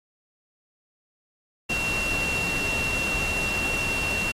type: tone in noise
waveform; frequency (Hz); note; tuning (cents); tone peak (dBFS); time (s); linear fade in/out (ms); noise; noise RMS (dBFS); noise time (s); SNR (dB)
sine; 2733; F7; -38; -25; 1.69-4.32; 10; pink; -31; 1.69-4.32; +3
effects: low-pass 10000 Hz 12 dB/octave + AAC 48 kbps